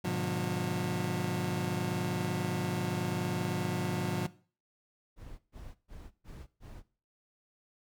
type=chord; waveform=30% pulse; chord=G# diminished seventh; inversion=none; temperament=just; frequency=103.83 / 124.59 / 149.51 / 179.41 Hz; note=G#2 / B2 / D3 / F3; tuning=0 / +16 / +31 / +47 cents; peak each=-36 / -36 / -35 / -30 dBFS; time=0.04-4.27 s; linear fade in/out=10 ms
type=noise bursts; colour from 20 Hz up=brown; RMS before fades=-46 dBFS; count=5; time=5.16-6.83 s; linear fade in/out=50 ms; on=230 ms; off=130 ms
effects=noise-tail reverb RT60 0.4 s tail -18 dB re dry